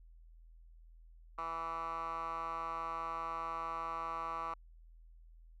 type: tone with band-pass filter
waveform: 10% pulse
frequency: 164.81 Hz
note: E3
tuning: in tune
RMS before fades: -40 dBFS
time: 1.38-4.54 s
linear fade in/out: 5 ms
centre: 1200 Hz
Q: 6.3
effects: added 41 Hz sine -55 dBFS peak until 5.6 s